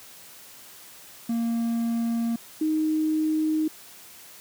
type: tone pair in turn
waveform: triangle / sine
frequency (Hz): 231.7 / 311.7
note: A#3 / D#4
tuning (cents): -10 / +3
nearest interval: perfect fourth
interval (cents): 513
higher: second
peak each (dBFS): -21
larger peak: neither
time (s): 1.29-2.36 / 2.61-3.68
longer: neither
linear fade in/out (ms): 5
effects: white hiss -47 dBFS RMS until 4.4 s + high-pass 80 Hz 12 dB/octave